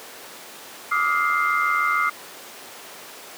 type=tone cluster; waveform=sine; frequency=1177 / 1264 / 1412 / 2091 Hz; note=D6 / D#6 / F6 / C7; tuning=+3 / +27 / +19 / -2 cents; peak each=-24 dBFS; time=0.91-2.1 s; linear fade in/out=10 ms; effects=pink hiss -39 dBFS RMS until 3.37 s + high-pass 400 Hz 12 dB/octave